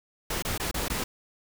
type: noise with dropouts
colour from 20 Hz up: pink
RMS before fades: -30 dBFS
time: 0.3-1.04 s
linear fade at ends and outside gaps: 5 ms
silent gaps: 0.424-0.449 / 0.578-0.598 / 0.713-0.742 / 0.883-0.899 s
effects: none